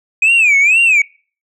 sine tone with vibrato, 2469 Hz, D#7, 14 cents flat, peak -5 dBFS, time 0.22-1.02 s, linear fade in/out 5 ms, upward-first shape sine, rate 2.1 Hz, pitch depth 200 cents each way, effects noise-tail reverb RT60 0.4 s tail -25 dB re dry + tanh soft clip ceiling -6 dBFS

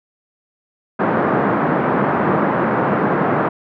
pink band-pass noise, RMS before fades -17 dBFS, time 0.99-3.49 s, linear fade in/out 10 ms, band 160 to 1500 Hz, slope 24 dB/octave, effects none

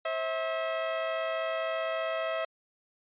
sawtooth tone pair together, 533 / 648.3 Hz, C5 / E5, +32 / -29 cents, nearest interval minor third, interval 339 cents, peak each -33 / -26 dBFS, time 0.05-2.45 s, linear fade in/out 5 ms, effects resampled to 8000 Hz

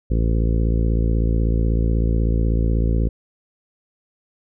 harmonic tone, 56.2 Hz, A1, 37 cents sharp, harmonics 1 / 2 / 3 / 4 / 5 / 6 / 7 / 8 / 9, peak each -17 / -23 / -27 / -29 / -31 / -33 / -34 / -35 / -36 dBFS, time 0.1-3.09 s, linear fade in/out 10 ms, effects none

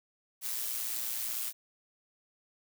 blue noise with amplitude modulation, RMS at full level -33 dBFS, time 0.41-1.53 s, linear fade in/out 50 ms, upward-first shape sine, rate 118 Hz, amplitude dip 50%, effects none

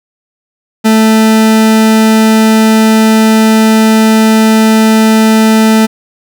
40% pulse tone, 220 Hz, A3, in tune, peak -3 dBFS, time 0.84-5.87 s, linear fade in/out 20 ms, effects none

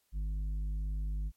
triangle tone with tanh clipping, 51 Hz, G#1, 31 cents flat, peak -33 dBFS, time 0.12-1.32 s, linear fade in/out 50 ms, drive 11 dB, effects white hiss -75 dBFS RMS until 1.36 s + MP3 64 kbps

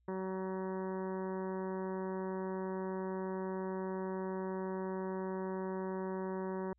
harmonic tone, 188.6 Hz, F#3, 33 cents sharp, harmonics 1 / 2 / 3 / 4 / 5 / 6 / 7 / 8 / 9 / 10, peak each -40 / -39 / -46 / -53 / -46 / -53 / -60 / -57 / -59 / -61 dBFS, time 0.08-6.73 s, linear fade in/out 2 ms, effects added 60 Hz sine -70 dBFS peak until 6.78 s

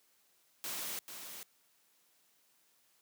white noise with echo, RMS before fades -40 dBFS, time 0.64-0.99 s, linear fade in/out 0 ms, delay 440 ms, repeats 1, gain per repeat -7 dB, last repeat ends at 1.43 s, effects white hiss -71 dBFS RMS until 3.01 s + high-pass 150 Hz 12 dB/octave

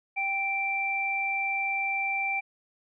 sine tone pair together, 785.2 / 2349 Hz, G5 / D7, +3 / 0 cents, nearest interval octave + perfect fifth, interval 1897 cents, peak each -32 / -27 dBFS, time 0.16-2.41 s, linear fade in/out 20 ms, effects none

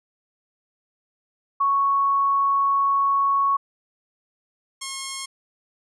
sine / 5% pulse tone pair in turn, 1108.7 / 1079 Hz, C#6 / C#6, 0 / -47 cents, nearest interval unison, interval 47 cents, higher first, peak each -17 dBFS, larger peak neither, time 1.6-3.57 / 4.81-5.26 s, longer first, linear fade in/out 10 ms, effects resampled to 24000 Hz

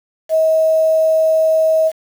sine tone with quantisation, 638 Hz, D#5, 43 cents sharp, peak -10 dBFS, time 0.29-1.92 s, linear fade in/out 50 ms, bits 6, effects none

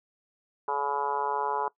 harmonic tone, 142.2 Hz, C#3, 45 cents sharp, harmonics 3 / 4 / 5 / 6 / 7 / 8 / 9 / 10, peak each -34 / -40 / -41 / -31 / -31 / -41 / -40 / -43 dBFS, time 0.68-1.68 s, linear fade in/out 2 ms, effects noise-tail reverb RT60 0.1 s tail -20 dB re dry

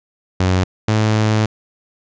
sawtooth tone pair in turn, 92.5 / 108.39 Hz, F#2 / A2, 0 / -26 cents, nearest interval minor third, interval 274 cents, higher second, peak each -9 dBFS, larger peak neither, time 0.4-0.64 / 0.88-1.46 s, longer second, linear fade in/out 5 ms, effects resampled to 16000 Hz

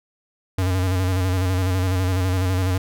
square tone with vibrato, 92.5 Hz, F#2, in tune, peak -19 dBFS, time 0.58-2.78 s, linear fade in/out 5 ms, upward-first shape square, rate 12 Hz, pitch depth 42 cents each way, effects none

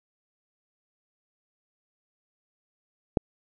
click, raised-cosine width 2 ms, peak -7 dBFS, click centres 3.172 s, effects none

